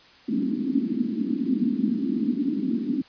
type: band-pass noise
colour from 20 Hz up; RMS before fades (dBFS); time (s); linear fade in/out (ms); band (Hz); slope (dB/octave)
pink; -25; 0.28-3.02; 5; 220 to 290; 48
effects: white hiss -52 dBFS RMS until 3.08 s + resampled to 11025 Hz